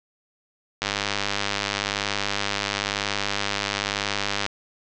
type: click train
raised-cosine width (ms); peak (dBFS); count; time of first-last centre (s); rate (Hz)
0.2; -6; 369; 0.82-4.464; 101
effects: low-pass 7000 Hz 12 dB/octave